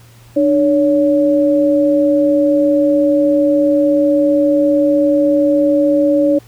sine tone pair together, 299.5 / 564 Hz, D4 / C#5, +34 / +30 cents, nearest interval major seventh, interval 1096 cents, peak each -12 dBFS, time 0.36-6.39 s, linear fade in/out 10 ms, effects added 117 Hz sine -41 dBFS peak until 6.47 s + pink hiss -47 dBFS RMS until 6.47 s

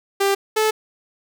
sawtooth tone pair in turn, 395.2 / 434.1 Hz, G4 / A4, +14 / -23 cents, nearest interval major second, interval 163 cents, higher second, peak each -12 dBFS, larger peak neither, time 0.2-0.35 / 0.56-0.71 s, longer neither, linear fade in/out 10 ms, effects none

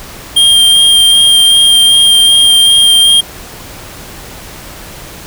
square tone with vibrato, 3200 Hz, G7, 35 cents sharp, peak -4 dBFS, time 0.36-3.21 s, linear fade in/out 10 ms, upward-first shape sine, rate 2.6 Hz, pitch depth 13 cents each way, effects pink hiss -29 dBFS RMS until 5.26 s

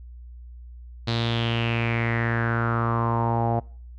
sawtooth tone with low-pass filter sweep, 116.2 Hz, A#2, 5 cents flat, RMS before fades -24 dBFS, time 1.07-3.6 s, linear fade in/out 10 ms, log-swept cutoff 4100 to 730 Hz, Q 5.5, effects noise-tail reverb RT60 0.5 s tail -24 dB re dry + added 60 Hz sine -39 dBFS peak until 3.98 s

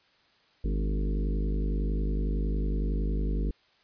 harmonic tone with a mistuned harmonic, 50.9 Hz, G#1, 34 cents flat, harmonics 1 / 3 / 4 / 5 / 6 / 7 / 8 / 9, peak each -26 / -36 / -38 / -40 / -42 / -43 / -44 / -45 dBFS, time 0.64-3.51 s, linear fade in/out 5 ms, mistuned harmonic 6, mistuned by -45 cents, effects white hiss -64 dBFS RMS until 3.83 s + resampled to 11025 Hz

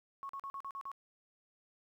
sine tone bursts, 1100 Hz, C#6, 14 cents flat, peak -40 dBFS, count 7, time 0.23-0.916 s, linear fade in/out 0 ms, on 62 ms, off 42 ms, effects 12-bit

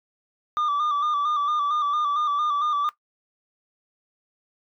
sine tone with vibrato, 1183 Hz, D6, 12 cents sharp, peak -18 dBFS, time 0.57-2.89 s, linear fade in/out 0 ms, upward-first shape square, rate 4.4 Hz, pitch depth 42 cents each way, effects noise-tail reverb RT60 0.1 s tail -17 dB re dry + tanh soft clip ceiling -20 dBFS

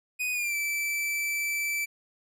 45% pulse tone with pitch glide, 2490 to 2323 Hz, D#7 to D7, +1 to -20 cents, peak -27 dBFS, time 0.19-1.86 s, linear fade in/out 20 ms, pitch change -121 cents, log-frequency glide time 0.32-0.55 s, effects none

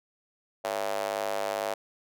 square tone with high-pass filter, 51.1 Hz, G#1, 27 cents flat, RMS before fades -31 dBFS, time 0.64-1.74 s, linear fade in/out 5 ms, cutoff 620 Hz, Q 3.6, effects none

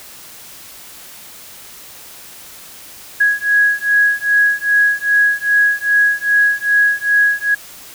sine beating tone pair, 1661.2 / 1663.7 Hz, G#6 / G#6, 0 / +3 cents, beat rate 2.5 Hz, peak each -14 dBFS, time 3.2-7.55 s, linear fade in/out 10 ms, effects white hiss -37 dBFS RMS until 7.94 s

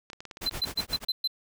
clicks, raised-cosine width 0.2 ms, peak -24 dBFS, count 12, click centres 0.101 / 0.132 / 0.205 / 0.253 / 0.312 / 0.371 / 0.421 / 0.473 / 0.512 / 0.545 / 0.64 / 0.711 s
pink noise with tremolo, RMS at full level -35 dBFS, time 0.41-1.05 s, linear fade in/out 10 ms, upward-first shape sine, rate 8.1 Hz, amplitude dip 100%
triangle tone bursts, 4066 Hz, B7, 50 cents sharp, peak -23 dBFS, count 6, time 0.46-1.276 s, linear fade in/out 5 ms, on 36 ms, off 120 ms
effects none

